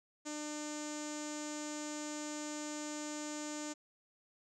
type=tone with low-pass filter; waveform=sawtooth; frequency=300 Hz; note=D4; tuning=37 cents sharp; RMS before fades=-42 dBFS; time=0.25-3.74 s; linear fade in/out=20 ms; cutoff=7000 Hz; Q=7.4; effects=none